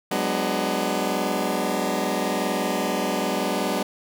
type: chord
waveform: 15% pulse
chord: G# half-diminished seventh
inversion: third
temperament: just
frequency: 186.89 / 207.7 / 249.2 / 299 Hz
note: F#3 / G#3 / B3 / D4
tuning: +18 / 0 / +16 / +31 cents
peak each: -22 dBFS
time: 0.11-3.83 s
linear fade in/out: 5 ms
effects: none